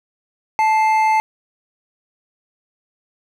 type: tone pair together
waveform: triangle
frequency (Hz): 874 / 2099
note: A5 / C7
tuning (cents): -12 / +5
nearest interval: octave + minor third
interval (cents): 1517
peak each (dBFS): -11 / -21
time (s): 0.59-1.2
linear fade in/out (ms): 0
effects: none